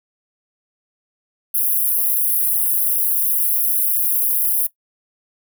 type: high-pass noise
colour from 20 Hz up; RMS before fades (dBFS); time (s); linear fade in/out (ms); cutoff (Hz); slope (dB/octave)
white; -18; 1.54-4.67; 10; 10000; 96
effects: noise-tail reverb RT60 0.1 s tail -17 dB re dry